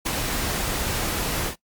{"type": "noise with ADSR envelope", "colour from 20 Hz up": "pink", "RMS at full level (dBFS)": -22, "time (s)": [0.05, 1.56], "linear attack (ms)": 18, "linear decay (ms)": 6, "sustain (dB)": -4, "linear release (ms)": 100, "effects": ["noise-tail reverb RT60 0.1 s tail -19 dB re dry", "Opus 48 kbps"]}